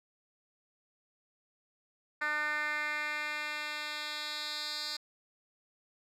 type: tone with band-pass filter sweep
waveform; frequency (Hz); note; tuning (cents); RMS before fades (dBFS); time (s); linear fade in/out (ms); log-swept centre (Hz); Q
10% pulse; 300; D4; +37; -36; 2.21-4.97; 10; 1700 to 4500; 2.8
effects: none